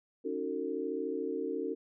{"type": "chord", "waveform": "sine", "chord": "D# half-diminished seventh", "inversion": "third", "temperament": "equal with one note detuned", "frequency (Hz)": [277.2, 311.1, 370, 451.1], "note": ["C#4", "D#4", "F#4", "A4"], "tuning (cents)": [0, 0, 0, 43], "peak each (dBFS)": [-39, -39, -38, -36], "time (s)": [0.24, 1.75], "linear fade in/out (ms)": 20, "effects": []}